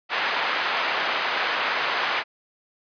pink band-pass noise, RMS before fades -25 dBFS, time 0.09-2.24 s, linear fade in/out 50 ms, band 910 to 2800 Hz, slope 12 dB/octave, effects resampled to 11025 Hz

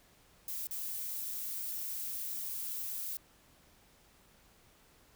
violet noise with dropouts, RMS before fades -39 dBFS, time 0.48-3.17 s, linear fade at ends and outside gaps 2 ms, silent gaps 0.671-0.709 s, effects pink hiss -64 dBFS RMS until 5.15 s

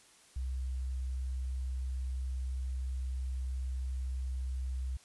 sine tone, 64.5 Hz, C2, 24 cents flat, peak -33 dBFS, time 0.36-4.97 s, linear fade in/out 5 ms, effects white hiss -61 dBFS RMS until 5.04 s + resampled to 24000 Hz

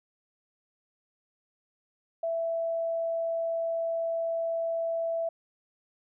sine tone, 663 Hz, E5, 10 cents sharp, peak -27 dBFS, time 2.23-5.29 s, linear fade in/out 5 ms, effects none

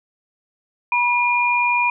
sine tone pair together, 971.5 / 2417 Hz, B5 / D7, -29 / +49 cents, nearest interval octave + major third, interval 1578 cents, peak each -18 dBFS, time 0.92-1.9 s, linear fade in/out 2 ms, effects none

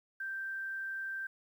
sine tone with quantisation, 1568 Hz, G6, in tune, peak -36 dBFS, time 0.2-1.27 s, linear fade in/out 5 ms, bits 11, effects none

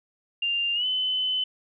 sine tone with pitch glide, 2794 to 3029 Hz, F7 to F#7, 0 to +40 cents, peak -23 dBFS, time 0.42-1.44 s, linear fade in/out 5 ms, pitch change +140 cents, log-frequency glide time 0.74-0.86 s, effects none

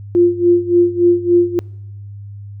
sine tone with tremolo, 349.2 Hz, F4, in tune, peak -6 dBFS, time 0.15-1.59 s, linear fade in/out 0 ms, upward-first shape sine, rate 3.5 Hz, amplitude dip 85%, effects noise-tail reverb RT60 0.9 s tail -26 dB re dry + added 101 Hz sine -29 dBFS peak until 2.6 s

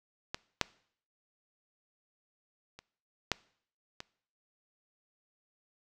clicks, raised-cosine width 0.2 ms, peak -17 / -8 / -30 / -10 / -23 dBFS, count 5, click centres 0.345 / 0.613 / 2.79 / 3.317 / 4.004 s, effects noise-tail reverb RT60 0.6 s tail -22 dB re dry

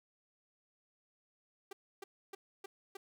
sawtooth tone bursts, 392 Hz, G4, in tune, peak -40 dBFS, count 5, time 1.71-2.97 s, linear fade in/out 5 ms, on 20 ms, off 290 ms, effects none

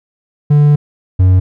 triangle tone pair in turn, 147 / 92.6 Hz, D3 / F#2, +2 / +2 cents, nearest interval minor sixth, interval 800 cents, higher first, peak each -3 dBFS, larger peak neither, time 0.5-0.76 / 1.19-1.4 s, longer first, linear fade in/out 10 ms, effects none

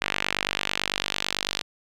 sawtooth tone with band-pass filter sweep, 49 Hz, G1, in tune, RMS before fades -29 dBFS, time 0.01-1.62 s, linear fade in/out 10 ms, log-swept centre 2400 to 3900 Hz, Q 1.6, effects none

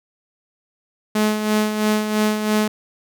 sawtooth tone with tremolo, 213.4 Hz, G#3, 47 cents sharp, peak -11 dBFS, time 1.15-2.68 s, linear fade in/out 5 ms, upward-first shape sine, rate 3 Hz, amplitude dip 55%, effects none

